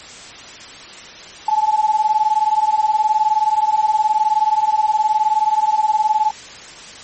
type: beating tone pair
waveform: sine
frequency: 851 / 870 Hz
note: G#5 / A5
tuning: +42 / -20 cents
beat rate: 19 Hz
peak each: -16 dBFS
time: 1.48-6.31 s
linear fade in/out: 5 ms
effects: white hiss -36 dBFS RMS until 7.03 s + MP3 32 kbps